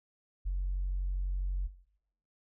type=tone; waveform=sine; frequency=46.09 Hz; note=F#1; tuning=6 cents flat; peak=-28 dBFS; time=0.45-1.68 s; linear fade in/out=20 ms; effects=noise-tail reverb RT60 0.7 s tail -18 dB re dry + tanh soft clip ceiling -26 dBFS